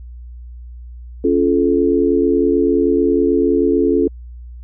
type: chord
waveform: sine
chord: Db augmented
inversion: none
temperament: just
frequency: 277.2 / 346.5 / 433.1 Hz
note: Db4 / F4 / A4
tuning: 0 / -14 / -27 cents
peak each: -16 dBFS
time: 1.24-4.08 s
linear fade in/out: 5 ms
effects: added 60 Hz sine -31 dBFS peak until 4.63 s